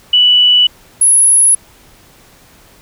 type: tone pair in turn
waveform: sine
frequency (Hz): 2960 / 10524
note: F#7 / E9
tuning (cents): 0 / -4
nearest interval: octave + minor seventh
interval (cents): 2196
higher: second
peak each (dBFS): -5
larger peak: neither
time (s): 0.13-0.67 / 1.01-1.55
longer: neither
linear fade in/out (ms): 5
effects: pink hiss -44 dBFS RMS until 2.81 s